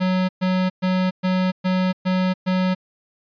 square tone bursts, 185 Hz, F#3, in tune, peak -18 dBFS, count 7, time 0-2.75 s, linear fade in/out 20 ms, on 290 ms, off 120 ms, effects resampled to 11025 Hz

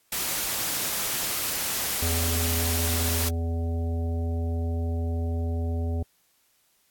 white noise, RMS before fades -28 dBFS, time 0.12-3.29 s, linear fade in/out 5 ms
harmonic tone, 83.3 Hz, E2, 19 cents sharp, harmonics 1 / 3 / 5 / 7 / 9, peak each -25 / -35 / -39 / -42 / -44 dBFS, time 2.02-6.03 s, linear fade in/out 5 ms
effects white hiss -66 dBFS RMS until 6.9 s + AAC 64 kbps

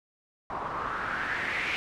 white noise with low-pass filter sweep, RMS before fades -32 dBFS, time 0.5-1.76 s, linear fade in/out 0 ms, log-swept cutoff 950 to 2400 Hz, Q 3.9, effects none

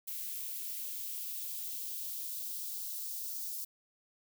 violet noise with high-pass filter sweep, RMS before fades -40 dBFS, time 0.07-3.65 s, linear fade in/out 10 ms, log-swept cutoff 2100 to 4800 Hz, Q 1.5, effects none

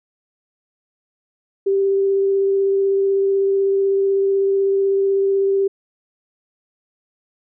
sine tone with vibrato, 392 Hz, G4, in tune, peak -14 dBFS, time 1.66-5.68 s, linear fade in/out 10 ms, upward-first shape sine, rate 16 Hz, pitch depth 9 cents each way, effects none

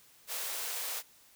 white high-pass noise, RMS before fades -37 dBFS, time 0.27-1.03 s, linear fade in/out 50 ms, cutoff 410 Hz, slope 48 dB/octave, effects white hiss -61 dBFS RMS until 1.35 s

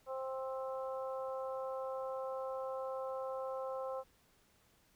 harmonic tone, 263.4 Hz, C4, 12 cents sharp, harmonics 2 / 3 / 4 / 5, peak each -39 / -47 / -47 / -50 dBFS, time 0.06-4.04 s, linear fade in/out 50 ms, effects pink hiss -70 dBFS RMS until 4.95 s

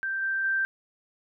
sine tone with level steps, 1568 Hz, G6, in tune, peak -27 / -25 / -23 dBFS, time 0.03-0.65 s, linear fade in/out 0 ms, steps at 0.22 / 0.44 s, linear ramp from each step 5 ms, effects none

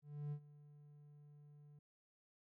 triangle tone with ADSR envelope, 146.83 Hz, D3, in tune, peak -38 dBFS, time 0.02-1.79 s, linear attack 300 ms, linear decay 75 ms, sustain -19 dB, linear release 4 ms, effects none

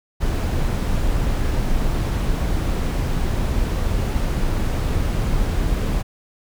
brown noise, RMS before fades -20 dBFS, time 0.2-6.03 s, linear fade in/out 20 ms, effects none

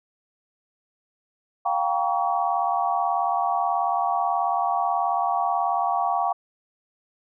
sine chord, G half-diminished seventh, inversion third, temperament just, 705.6 / 784 / 940.8 / 1128.9 Hz, F5 / G5 / Bb5 / Db6, +18 / 0 / +16 / +31 cents, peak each -25 / -25 / -29 / -27 dBFS, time 1.65-6.33 s, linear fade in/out 10 ms, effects none

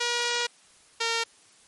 5% pulse tone pair in turn, 478.8 / 459.4 Hz, A#4 / A#4, +46 / -25 cents, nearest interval minor second, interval 71 cents, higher first, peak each -13 dBFS, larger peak neither, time 0-0.47 / 1-1.24 s, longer first, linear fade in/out 10 ms, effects white hiss -57 dBFS RMS until 1.67 s + MP3 48 kbps

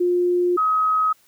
sine tone pair in turn, 354.8 / 1269.1 Hz, F4 / D#6, +27 / +34 cents, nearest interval octave + minor seventh, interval 2207 cents, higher second, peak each -16 / -16 dBFS, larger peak neither, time 0-0.57 / 0.57-1.13 s, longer first, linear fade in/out 10 ms, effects white hiss -58 dBFS RMS until 1.27 s

